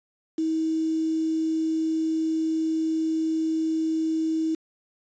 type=tone with quantisation; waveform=sine; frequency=319.8 Hz; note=D#4; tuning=48 cents sharp; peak=-22 dBFS; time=0.38-4.55 s; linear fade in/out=5 ms; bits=7; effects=resampled to 16000 Hz